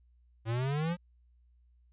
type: exponential sweep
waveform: square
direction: up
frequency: 110 to 180 Hz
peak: -30 dBFS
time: 0.45-0.97 s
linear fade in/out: 50 ms
effects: added 60 Hz sine -61 dBFS peak until 1.92 s + resampled to 8000 Hz